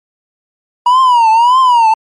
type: tone with vibrato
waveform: triangle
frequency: 960 Hz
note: B5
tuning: 49 cents flat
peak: -3 dBFS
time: 0.86-1.94 s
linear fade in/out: 5 ms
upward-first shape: triangle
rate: 1.7 Hz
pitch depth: 170 cents each way
effects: MP3 48 kbps